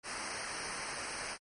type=noise with comb filter; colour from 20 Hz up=pink; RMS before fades=-40 dBFS; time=0.03-1.38 s; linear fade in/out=50 ms; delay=0.28 ms; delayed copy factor=-0.85; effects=MP3 48 kbps